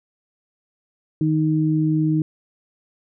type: tone pair together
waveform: sine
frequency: 155.8 / 311.6 Hz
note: D#3 / D#4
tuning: +3 / +3 cents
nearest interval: octave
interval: 1200 cents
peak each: -19 / -19 dBFS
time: 1.21-2.22 s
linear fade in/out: 2 ms
effects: none